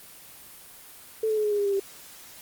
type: tone with pitch steps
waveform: sine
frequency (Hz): 440 / 432.9 / 426 / 419.2 / 412.4 / 405.8 / 399.3 / 392.9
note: A4 / A4 / G#4 / G#4 / G#4 / G#4 / G4 / G4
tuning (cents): 0 / -28 / +44 / +16 / -12 / -40 / +32 / +4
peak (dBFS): -22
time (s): 1.23-1.798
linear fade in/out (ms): 5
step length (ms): 71
effects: white hiss -47 dBFS RMS until 2.41 s + Opus 24 kbps